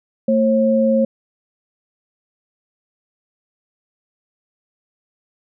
sine tone pair together, 224.7 / 539.4 Hz, A3 / C#5, +37 / -47 cents, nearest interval octave + minor third, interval 1516 cents, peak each -15 dBFS, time 0.28-1.05 s, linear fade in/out 5 ms, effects none

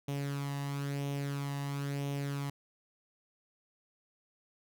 sawtooth tone with flanger, 141 Hz, C#3, 30 cents sharp, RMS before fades -36 dBFS, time 0.08-2.5 s, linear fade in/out 5 ms, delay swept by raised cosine 0.32 to 1.07 ms, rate 1 Hz, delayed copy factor +0.55, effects none

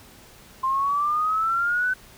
sine exponential sweep, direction up, 1046.5 to 1521 Hz, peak -20 dBFS, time 0.63-1.94 s, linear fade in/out 10 ms, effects pink hiss -49 dBFS RMS until 2.17 s

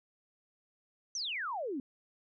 sine exponential sweep, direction down, 6272 to 246.9 Hz, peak -34 dBFS, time 1.15-1.8 s, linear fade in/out 2 ms, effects none

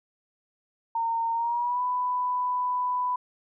sine tone with pitch glide, 917 to 994.2 Hz, A#5 to B5, -29 to +11 cents, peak -24 dBFS, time 0.95-3.16 s, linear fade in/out 5 ms, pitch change +140 cents, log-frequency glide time 1.33-1.82 s, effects none

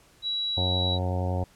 sine tone, 3900 Hz, B7, 23 cents flat, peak -26 dBFS, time 0.22-0.99 s, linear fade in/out 50 ms
harmonic tone, 91 Hz, F#2, 28 cents flat, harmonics 1 / 2 / 3 / 4 / 5 / 6 / 7 / 8 / 9 / 10, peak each -26 / -35 / -38 / -40 / -41 / -35 / -42 / -37 / -43 / -42 dBFS, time 0.57-1.44 s, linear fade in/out 5 ms
effects pink hiss -58 dBFS RMS until 1.55 s + low-pass 12000 Hz 12 dB/octave

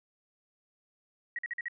sine tone bursts, 1903 Hz, A#6, 35 cents sharp, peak -32 dBFS, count 5, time 1.36-1.683 s, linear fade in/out 2 ms, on 27 ms, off 47 ms, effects none

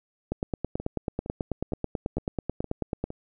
two click trains, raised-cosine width 2 ms, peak -14 / -22 dBFS, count 26 / 6, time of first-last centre 0.32-3.04 / 0.8-3.104 s, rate 9.19 / 2.17 Hz, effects none

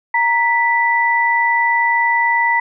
sine tone pair together, 932.3 / 1975.5 Hz, A#5 / B6, 0 / 0 cents, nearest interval octave + minor second, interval 1300 cents, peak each -15 dBFS, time 0.14-2.6 s, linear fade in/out 5 ms, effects none

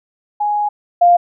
sine tone pair in turn, 832 / 699.6 Hz, G#5 / F5, +3 / +3 cents, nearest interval minor third, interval 300 cents, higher first, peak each -14 / -6 dBFS, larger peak second, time 0.4-0.69 / 1.01-1.17 s, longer first, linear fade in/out 10 ms, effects none

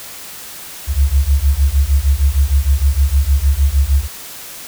sine beating tone pair, 66.4 / 72.9 Hz, C2 / D2, +26 / -12 cents, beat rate 6.5 Hz, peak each -13 dBFS, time 0.87-4.08 s, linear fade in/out 50 ms, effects white hiss -32 dBFS RMS until 4.67 s

